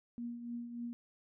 sine tone with tremolo, 237.6 Hz, A#3, 33 cents sharp, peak -37 dBFS, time 0.18-0.93 s, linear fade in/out 0 ms, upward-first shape triangle, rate 3.4 Hz, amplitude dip 60%, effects none

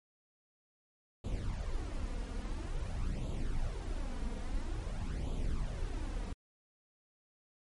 brown noise with flanger, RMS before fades -36 dBFS, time 1.24-6.33 s, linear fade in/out 5 ms, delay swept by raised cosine 0.27 to 4.27 ms, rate 0.49 Hz, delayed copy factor +0.65, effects MP3 48 kbps

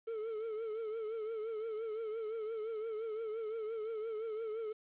triangle tone with vibrato, 441.5 Hz, A4, 6 cents sharp, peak -35 dBFS, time 0.07-4.73 s, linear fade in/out 10 ms, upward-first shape triangle, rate 5.8 Hz, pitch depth 85 cents each way, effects resampled to 8000 Hz + 11-bit

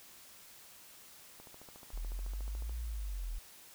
click train, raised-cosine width 1 ms, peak -39 dBFS, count 19, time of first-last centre 1.4-2.695 s, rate 13.9 Hz
sine linear two-way sweep, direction up then down, 38.43 to 58.27 to 38.43 Hz, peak -36 dBFS, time 1.93-3.39 s, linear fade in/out 10 ms, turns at 2.8 s
effects white hiss -56 dBFS RMS until 3.74 s

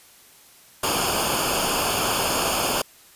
pink noise with comb filter, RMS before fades -23 dBFS, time 0.83-2.82 s, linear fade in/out 5 ms, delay 0.51 ms, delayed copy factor -0.8, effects white hiss -51 dBFS RMS until 3.15 s + resampled to 32000 Hz

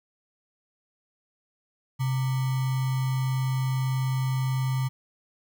sine tone with sample-and-hold, 130.81 Hz, C3, in tune, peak -23 dBFS, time 1.99-4.89 s, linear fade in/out 20 ms, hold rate 1050 Hz, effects none

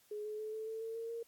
sine tone with pitch steps, 420.3 / 426.2 / 432.1 / 438.1 / 444.3 / 450.5 / 456.8 / 463.1 Hz, G#4 / G#4 / A4 / A4 / A4 / A4 / A#4 / A#4, +21 / +45 / -31 / -7 / +17 / +41 / -35 / -11 cents, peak -39 dBFS, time 0.11-1.23 s, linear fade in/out 5 ms, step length 140 ms, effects white hiss -68 dBFS RMS until 1.27 s + AAC 64 kbps

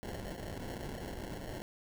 pink noise with sample-and-hold, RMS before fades -42 dBFS, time 0.03-1.62 s, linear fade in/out 0 ms, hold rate 1225 Hz, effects none

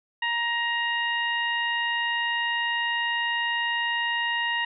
harmonic tone, 940 Hz, A#5, 14 cents sharp, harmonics 1 / 2 / 3 / 4, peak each -30 / -26 / -30 / -41 dBFS, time 0.22-4.65 s, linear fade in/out 5 ms, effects none

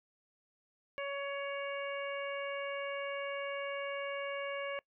harmonic tone, 560 Hz, C#5, 18 cents sharp, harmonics 1 / 2 / 3 / 4 / 5, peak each -38 / -44 / -45 / -44 / -47 dBFS, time 0.98-4.79 s, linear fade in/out 0 ms, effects noise-tail reverb RT60 0.1 s tail -23 dB re dry

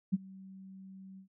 sine tone with ADSR envelope, 191.1 Hz, G3, 44 cents flat, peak -23 dBFS, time 0.12-1.28 s, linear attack 20 ms, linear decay 28 ms, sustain -24 dB, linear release 100 ms, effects none

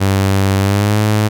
sawtooth tone with pitch glide, 97.4 to 106.22 Hz, G2 to G#2, -11 to +39 cents, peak -7 dBFS, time 0-1.29 s, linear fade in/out 20 ms, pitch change +150 cents, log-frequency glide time 0.6-0.99 s, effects none

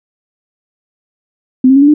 sine tone with pitch steps, 256.9 / 267 / 277.6 / 288.5 / 299.9 Hz, C4 / C4 / C#4 / D4 / D4, -32 / +35 / +3 / -31 / +36 cents, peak -3 dBFS, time 1.64-1.94 s, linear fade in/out 5 ms, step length 60 ms, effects none

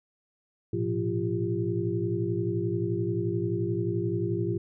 sine tone cluster, 110.2 / 121.6 / 175.1 / 343.3 / 394.9 Hz, A2 / B2 / F3 / F4 / G4, +3 / -26 / +5 / -30 / +13 cents, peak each -31 / -34 / -34 / -30 / -33 dBFS, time 0.73-4.58 s, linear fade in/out 5 ms, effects none

